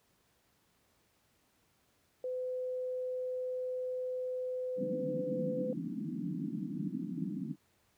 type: tone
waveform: sine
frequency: 507 Hz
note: B4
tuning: 45 cents sharp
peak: -34 dBFS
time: 2.24-5.73 s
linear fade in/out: 2 ms
type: band-pass noise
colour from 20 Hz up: pink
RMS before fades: -38 dBFS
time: 4.76-7.56 s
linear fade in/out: 50 ms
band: 150 to 320 Hz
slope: 96 dB/octave
effects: pink hiss -72 dBFS RMS until 7.97 s + high-pass 60 Hz 12 dB/octave